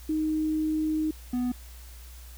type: tone pair in turn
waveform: sine / triangle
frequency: 311.1 / 247.6 Hz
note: D#4 / B3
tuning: 0 / +5 cents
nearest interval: major third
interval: 395 cents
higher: first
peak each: -24 / -23 dBFS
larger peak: second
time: 0.09-1.11 / 1.33-1.52 s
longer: first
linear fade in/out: 5 ms
effects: added 60 Hz sine -43 dBFS peak until 2.37 s + white hiss -52 dBFS RMS until 2.37 s